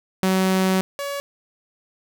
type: tone pair in turn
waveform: sawtooth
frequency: 188.4 / 564.6 Hz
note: F#3 / C#5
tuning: +32 / +32 cents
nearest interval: octave + perfect fifth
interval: 1900 cents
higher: second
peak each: -13 / -22 dBFS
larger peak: first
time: 0.23-0.81 / 0.99-1.2 s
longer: first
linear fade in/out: 0 ms
effects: none